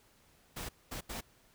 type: noise bursts at uneven times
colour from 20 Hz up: pink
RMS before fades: -41 dBFS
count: 3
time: 0.56-0.69 / 0.91-1.01 / 1.09-1.21 s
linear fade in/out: 10 ms
effects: pink hiss -66 dBFS RMS until 1.54 s